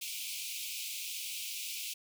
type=high-pass noise; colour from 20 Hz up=pink; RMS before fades=-40 dBFS; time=0.01-1.94 s; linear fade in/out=10 ms; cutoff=2300 Hz; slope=96 dB/octave; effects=none